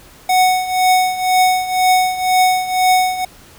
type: tone with tremolo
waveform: square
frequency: 740 Hz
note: F#5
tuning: in tune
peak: -9 dBFS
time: 0.29-3.25 s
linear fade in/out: 5 ms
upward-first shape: triangle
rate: 2 Hz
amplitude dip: 80%
effects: pink hiss -43 dBFS RMS until 3.58 s